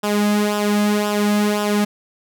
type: tone with flanger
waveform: sawtooth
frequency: 207.7 Hz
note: G#3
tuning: in tune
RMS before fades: -18 dBFS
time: 0.03-1.85 s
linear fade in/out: 10 ms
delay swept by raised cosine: 0.46 to 2.16 ms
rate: 1.9 Hz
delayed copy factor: -0.65
effects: none